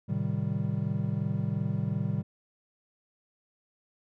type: chord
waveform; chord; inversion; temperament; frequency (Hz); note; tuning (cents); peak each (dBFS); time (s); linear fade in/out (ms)
triangle; A half-diminished seventh; none; equal with one note detuned; 110 / 132.79 / 155.56 / 196; A2 / C3 / Eb3 / G3; 0 / +26 / 0 / 0; -31; 0.08-2.23; 20
effects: none